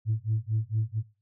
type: tone with tremolo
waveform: sine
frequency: 109.8 Hz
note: A2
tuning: 3 cents flat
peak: -21 dBFS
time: 0.05-1.03 s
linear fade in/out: 50 ms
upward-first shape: sine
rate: 4.4 Hz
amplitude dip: 100%
effects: noise-tail reverb RT60 0.3 s tail -18 dB re dry + tanh soft clip ceiling -19 dBFS